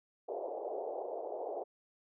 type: band-pass noise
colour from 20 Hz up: pink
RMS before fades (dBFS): -40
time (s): 0.28-1.64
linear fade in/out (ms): 10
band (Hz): 390 to 770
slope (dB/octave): 48
effects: none